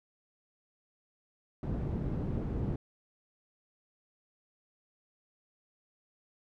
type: low-pass noise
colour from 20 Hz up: white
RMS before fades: -34 dBFS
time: 1.63-2.76 s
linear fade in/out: 2 ms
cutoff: 200 Hz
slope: 12 dB/octave
effects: none